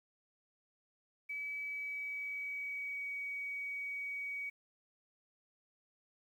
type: tone with pitch glide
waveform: sine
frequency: 2289 to 2260 Hz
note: D7 to C#7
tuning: -45 to +33 cents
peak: -38 dBFS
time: 1.29-4.5 s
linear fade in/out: 10 ms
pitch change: -22 cents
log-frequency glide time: 1.6-3.06 s
effects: 11-bit